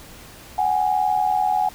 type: tone pair together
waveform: sine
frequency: 747 / 827.4 Hz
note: F#5 / G#5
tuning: +16 / -7 cents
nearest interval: major second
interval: 177 cents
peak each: -20 dBFS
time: 0.58-1.69 s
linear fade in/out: 5 ms
effects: pink hiss -43 dBFS RMS until 1.74 s